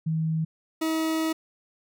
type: tone pair in turn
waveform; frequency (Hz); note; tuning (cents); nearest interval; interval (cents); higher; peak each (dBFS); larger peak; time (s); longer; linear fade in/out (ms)
sine / 40% pulse; 159.9 / 319.8; D#3 / D#4; +48 / +48; octave; 1200; second; -23; neither; 0.06-0.45 / 0.81-1.33; second; 10
effects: none